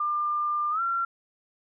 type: tone with pitch glide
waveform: sine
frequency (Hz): 1197 to 1367.1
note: D6 to F6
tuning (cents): +33 to -37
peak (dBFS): -24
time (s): 0-1.05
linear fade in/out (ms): 5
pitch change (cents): +230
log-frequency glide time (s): 0.71-0.81
effects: none